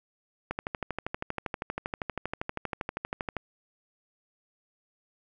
click train, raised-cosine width 0.5 ms, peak -16 dBFS, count 37, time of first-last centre 0.51-3.367 s, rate 12.6 Hz, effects none

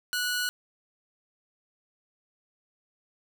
sawtooth tone pair together, 1471 / 4161 Hz, F#6 / C8, -11 / -10 cents, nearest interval octave + tritone, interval 1801 cents, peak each -24 / -32 dBFS, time 0.13-0.49 s, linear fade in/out 0 ms, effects none

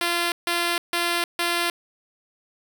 5% pulse tone bursts, 344.5 Hz, F4, 24 cents flat, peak -10 dBFS, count 4, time 0.01-1.7 s, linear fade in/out 2 ms, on 310 ms, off 150 ms, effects none

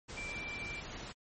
sine tone in noise, 2349 Hz, D7, in tune, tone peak -40 dBFS, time 0.16-0.81 s, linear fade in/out 20 ms, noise pink, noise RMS -45 dBFS, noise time 0.08-1.13 s, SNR +2 dB, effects MP3 32 kbps

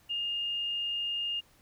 sine tone, 2828 Hz, F7, 21 cents sharp, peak -30 dBFS, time 0.09-1.41 s, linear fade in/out 20 ms, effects pink hiss -63 dBFS RMS until 1.61 s

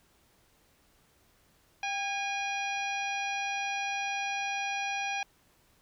harmonic tone with a mistuned harmonic, 818 Hz, G#5, 26 cents flat, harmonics 1 / 2 / 3 / 4 / 5 / 6 / 7, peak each -34 / -40 / -34 / -44 / -48 / -51 / -45 dBFS, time 1.83-5.23 s, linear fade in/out 2 ms, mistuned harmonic 1, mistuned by -57 cents, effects pink hiss -66 dBFS RMS until 5.81 s

